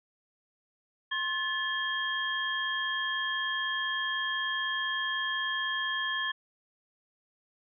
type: tone cluster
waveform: sine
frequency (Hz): 1061 / 1735 / 3228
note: C6 / A6 / G#7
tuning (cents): +24 / -25 / -50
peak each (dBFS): -36 / -31 / -34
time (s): 1.11-6.32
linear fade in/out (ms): 10
effects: none